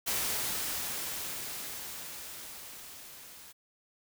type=noise with level ramp; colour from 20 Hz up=white; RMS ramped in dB=-31 to -51 dBFS; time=0.06-3.53 s; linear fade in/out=20 ms; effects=none